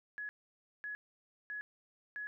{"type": "tone bursts", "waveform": "sine", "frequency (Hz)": 1687, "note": "G#6", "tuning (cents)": 27, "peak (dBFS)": -39, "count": 4, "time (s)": [0.18, 2.27], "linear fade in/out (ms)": 0, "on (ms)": 110, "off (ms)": 550, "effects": []}